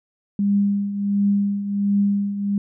sine tone with tremolo, 201.4 Hz, G3, 47 cents sharp, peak -14 dBFS, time 0.39-2.58 s, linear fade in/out 2 ms, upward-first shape triangle, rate 1.4 Hz, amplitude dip 70%, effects none

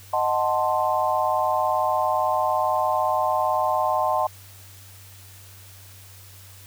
sine chord, D# diminished seventh, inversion none, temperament equal, 622.3 / 740 / 880 / 1046.5 Hz, D#5 / F#5 / A5 / C6, 0 / 0 / 0 / 0 cents, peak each -25 dBFS, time 0.13-4.27 s, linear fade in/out 5 ms, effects added 96 Hz sine -46 dBFS peak until 6.66 s + white hiss -48 dBFS RMS until 6.66 s

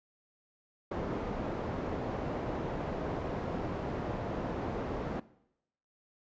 white low-pass noise, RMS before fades -36 dBFS, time 0.91-5.2 s, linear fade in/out 5 ms, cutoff 580 Hz, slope 12 dB/octave, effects noise-tail reverb RT60 0.8 s tail -19 dB re dry + resampled to 16000 Hz

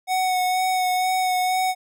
square tone with vibrato, 740 Hz, F#5, in tune, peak -20 dBFS, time 0.07-1.75 s, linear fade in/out 50 ms, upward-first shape sine, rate 2.1 Hz, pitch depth 17 cents each way, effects none

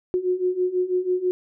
sine beating tone pair, 360.8 / 366.9 Hz, F#4 / F#4, -44 / -15 cents, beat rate 6.1 Hz, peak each -25 / -22 dBFS, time 0.14-1.31 s, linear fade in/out 0 ms, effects none

